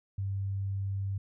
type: tone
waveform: sine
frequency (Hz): 98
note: G2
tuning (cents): 0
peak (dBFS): -30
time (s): 0.18-1.18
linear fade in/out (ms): 5
effects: none